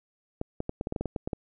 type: clicks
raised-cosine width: 2 ms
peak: -17 dBFS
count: 12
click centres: 0.414 / 0.604 / 0.694 / 0.811 / 0.871 / 0.924 / 0.962 / 1.01 / 1.057 / 1.162 / 1.275 / 1.332 s
effects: none